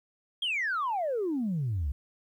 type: exponential sweep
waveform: sine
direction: down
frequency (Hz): 3316 to 63.7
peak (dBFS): -26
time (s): 0.42-1.92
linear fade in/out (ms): 5
effects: tanh soft clip ceiling -24 dBFS + 11-bit